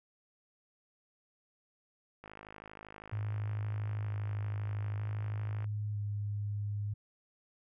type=click train; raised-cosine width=0.5 ms; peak=-33 dBFS; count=180; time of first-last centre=2.24-5.643 s; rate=52.6 Hz
type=tone with vibrato; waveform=sine; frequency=103.83 Hz; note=G#2; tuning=in tune; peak=-33 dBFS; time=3.12-6.94 s; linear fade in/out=10 ms; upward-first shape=square; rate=0.53 Hz; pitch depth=15 cents each way
effects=none